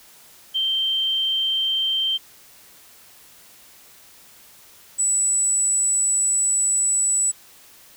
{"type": "tone pair in turn", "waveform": "sine", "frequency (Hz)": [3136, 7902], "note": ["G7", "B8"], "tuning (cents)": [0, 0], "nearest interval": "octave + major third", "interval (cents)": 1600, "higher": "second", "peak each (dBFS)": [-19, -17], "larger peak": "second", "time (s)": [[0.54, 2.18], [4.98, 7.32]], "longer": "second", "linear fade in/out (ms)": 20, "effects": ["white hiss -49 dBFS RMS until 7.96 s"]}